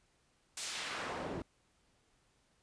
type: noise with band-pass filter sweep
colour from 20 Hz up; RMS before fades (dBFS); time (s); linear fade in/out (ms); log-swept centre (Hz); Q
pink; -41; 0.57-1.42; 2; 7800 to 250; 0.75
effects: pink hiss -73 dBFS RMS until 2.62 s + resampled to 22050 Hz